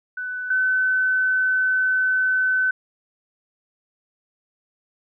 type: tone pair in turn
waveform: sine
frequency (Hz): 1498 / 1516.3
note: F#6 / F#6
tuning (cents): +21 / +42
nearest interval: unison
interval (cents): 21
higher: second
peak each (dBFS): -26 / -17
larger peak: second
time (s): 0.17-0.5 / 0.5-2.71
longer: second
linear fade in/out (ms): 5
effects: none